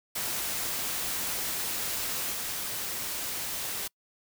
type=noise with level steps; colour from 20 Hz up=white; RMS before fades=-32 / -34 dBFS; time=0.15-3.88 s; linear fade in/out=10 ms; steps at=2.31 s; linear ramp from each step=20 ms; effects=noise-tail reverb RT60 0.1 s tail -26 dB re dry